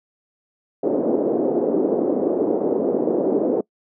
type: band-pass noise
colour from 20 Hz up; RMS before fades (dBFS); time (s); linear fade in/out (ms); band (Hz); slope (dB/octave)
pink; -20; 0.83-3.61; 5; 290 to 510; 24
effects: noise-tail reverb RT60 0.1 s tail -24 dB re dry